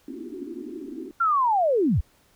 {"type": "band-pass noise", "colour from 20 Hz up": "pink", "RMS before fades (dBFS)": -36, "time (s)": [0.08, 1.11], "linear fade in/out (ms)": 0, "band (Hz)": [240, 380], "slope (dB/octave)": 96}
{"type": "linear sweep", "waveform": "sine", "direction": "down", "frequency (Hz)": [1400, 47.2], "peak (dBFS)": -18, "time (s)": [1.2, 2.01], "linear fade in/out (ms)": 10}
{"effects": ["pink hiss -61 dBFS RMS until 2.35 s"]}